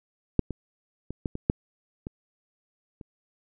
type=clicks; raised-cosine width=3 ms; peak=-6 / -19 / -21 / -15 / -20 / -7 / -21 / -29 dBFS; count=8; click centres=0.393 / 0.507 / 1.106 / 1.258 / 1.354 / 1.499 / 2.069 / 3.012 s; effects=none